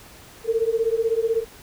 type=beating tone pair; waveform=sine; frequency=445.2 / 461.2 Hz; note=A4 / A#4; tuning=+20 / -19 cents; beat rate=16 Hz; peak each=-22 dBFS; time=0.44-1.45 s; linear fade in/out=50 ms; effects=pink hiss -46 dBFS RMS until 1.62 s